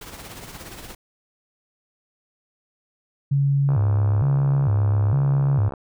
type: noise with tremolo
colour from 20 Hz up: pink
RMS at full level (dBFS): -36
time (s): 0.01-0.95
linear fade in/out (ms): 5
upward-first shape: triangle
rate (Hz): 17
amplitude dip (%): 60
type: tone with vibrato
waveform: sine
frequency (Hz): 119.6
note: A#2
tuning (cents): +45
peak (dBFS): -16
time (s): 3.31-5.69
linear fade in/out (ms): 10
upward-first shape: square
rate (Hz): 1.1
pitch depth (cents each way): 270
type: click train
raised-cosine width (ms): 1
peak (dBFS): -19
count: 139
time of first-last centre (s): 3.69-5.737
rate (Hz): 67.4
effects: none